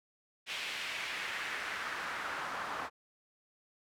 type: noise with band-pass filter sweep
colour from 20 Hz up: pink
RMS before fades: -39 dBFS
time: 0.46-2.9 s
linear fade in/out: 50 ms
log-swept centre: 2800 to 1100 Hz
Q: 1.8
effects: none